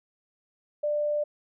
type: tone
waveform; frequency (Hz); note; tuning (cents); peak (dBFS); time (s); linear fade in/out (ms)
sine; 593; D5; +17; -24; 0.83-1.24; 10
effects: none